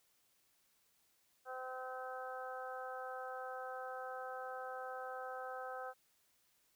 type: harmonic tone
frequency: 257.1 Hz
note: C4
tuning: 30 cents flat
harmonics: 2 / 3 / 4 / 5 / 6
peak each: -47 / -47 / -56 / -49 / -51 dBFS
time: 1.45-5.94 s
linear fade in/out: 50 ms
effects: white hiss -75 dBFS RMS until 6.75 s